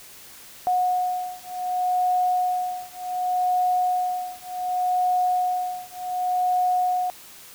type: beating tone pair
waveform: sine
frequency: 728 / 728.67 Hz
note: F#5 / F#5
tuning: -28 / -27 cents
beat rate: 0.67 Hz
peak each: -24 dBFS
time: 0.67-7.1 s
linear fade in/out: 0 ms
effects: white hiss -45 dBFS RMS until 7.54 s